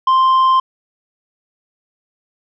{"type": "tone with tanh clipping", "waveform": "sine", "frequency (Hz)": 1046.5, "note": "C6", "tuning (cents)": 0, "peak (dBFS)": -10, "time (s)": [0.07, 0.6], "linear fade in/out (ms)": 5, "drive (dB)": 4, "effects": []}